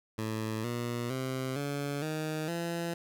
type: tone with pitch steps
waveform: 15% pulse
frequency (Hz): 110 / 119.96 / 130.81 / 142.65 / 155.56 / 169.64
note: A2 / B2 / C3 / C#3 / D#3 / E3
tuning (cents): 0 / -50 / 0 / +50 / 0 / +50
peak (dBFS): -26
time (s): 0.18-2.94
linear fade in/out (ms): 5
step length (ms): 460
effects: none